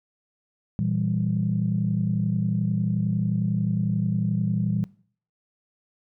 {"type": "chord", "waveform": "sine", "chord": "E diminished", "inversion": "second", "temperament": "equal", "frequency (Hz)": [116.54, 164.81, 196], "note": ["Bb2", "E3", "G3"], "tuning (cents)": [0, 0, 0], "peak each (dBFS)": -26, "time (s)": [0.79, 4.84], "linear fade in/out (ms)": 0, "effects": ["noise-tail reverb RT60 0.5 s tail -20 dB re dry", "tanh soft clip ceiling -12 dBFS"]}